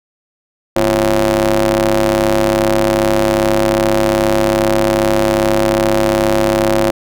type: ring-modulated tone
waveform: sawtooth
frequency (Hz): 102.5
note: G#2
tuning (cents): -22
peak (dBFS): -4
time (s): 0.76-6.91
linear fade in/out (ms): 5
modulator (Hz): 444
effects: none